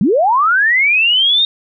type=linear sweep; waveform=sine; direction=up; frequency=161.1 to 3729 Hz; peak=-9 dBFS; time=0.01-1.45 s; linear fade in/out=2 ms; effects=none